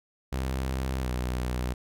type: tone with pitch glide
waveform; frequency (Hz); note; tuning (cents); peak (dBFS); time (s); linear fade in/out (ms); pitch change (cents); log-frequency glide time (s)
sawtooth; 65.41 to 62.17; C2 to B1; 0 to +12; -24; 0.32-1.74; 10; -88; 1.01-1.07
effects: none